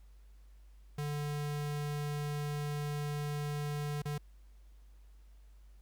square tone with dropouts, 146.83 Hz, D3, in tune, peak -35 dBFS, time 0.98-4.18 s, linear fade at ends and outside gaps 5 ms, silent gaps 4.02-4.054 s, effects added 50 Hz sine -54 dBFS peak until 5.81 s + pink hiss -73 dBFS RMS until 5.81 s

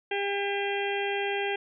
harmonic tone with a mistuned harmonic, 401 Hz, G4, 39 cents sharp, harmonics 1 / 2 / 4 / 5 / 6 / 7 / 8, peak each -30 / -33 / -36 / -37 / -38 / -38 / -39 dBFS, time 0.11-1.56 s, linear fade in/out 5 ms, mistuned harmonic 7, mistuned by -59 cents, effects none

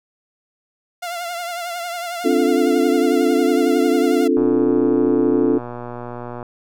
sawtooth tone with vibrato, 695 Hz, F5, 9 cents flat, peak -21 dBFS, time 1.02-4.28 s, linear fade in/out 10 ms, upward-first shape triangle, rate 11 Hz, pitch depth 63 cents each way
sine chord, D minor seventh, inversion third, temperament equal, 261.6 / 293.7 / 349.2 / 440 Hz, C4 / D4 / F4 / A4, 0 / 0 / 0 / 0 cents, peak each -19 dBFS, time 2.24-5.59 s, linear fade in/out 20 ms
click train, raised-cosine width 1 ms, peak -17 dBFS, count 250, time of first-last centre 4.37-6.428 s, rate 121 Hz
effects none

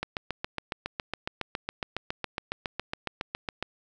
click train, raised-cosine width 0.3 ms, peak -14 dBFS, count 27, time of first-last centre 0.03-3.626 s, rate 7.23 Hz, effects none

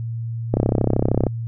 click train, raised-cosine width 2 ms, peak -4 dBFS, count 25, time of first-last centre 0.54-1.267 s, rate 33 Hz, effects added 115 Hz sine -24 dBFS peak until 1.47 s

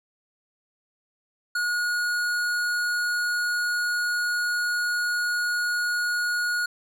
triangle tone with hard clipping, 1445 Hz, F#6, 41 cents flat, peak -25 dBFS, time 1.55-6.66 s, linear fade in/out 5 ms, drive 17 dB, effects none

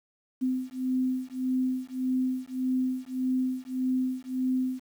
sine beating tone pair, 256.1 / 257.8 Hz, C4 / C4, -37 / -26 cents, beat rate 1.7 Hz, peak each -29 dBFS, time 0.41-4.8 s, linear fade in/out 20 ms, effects 9-bit

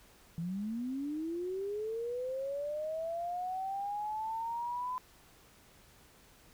sine linear sweep, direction up, 161.6 to 1015 Hz, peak -34 dBFS, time 0.38-4.98 s, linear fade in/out 0 ms, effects pink hiss -61 dBFS RMS until 6.53 s

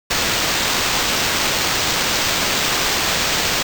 white noise with sample-and-hold, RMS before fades -19 dBFS, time 0.1-3.63 s, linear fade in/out 10 ms, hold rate 11025 Hz, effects none

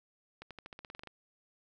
accelerating click train, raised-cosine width 0.3 ms, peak -30 dBFS, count 12, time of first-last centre 0.42-1.073 s, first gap 87 ms, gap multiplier 0.92, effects none

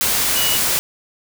sine tone in noise, 2929 Hz, F#7, 18 cents flat, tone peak -21 dBFS, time 0.36-0.57 s, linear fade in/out 0 ms, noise white, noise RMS -18 dBFS, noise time 0.01-0.79 s, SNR -6 dB, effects none

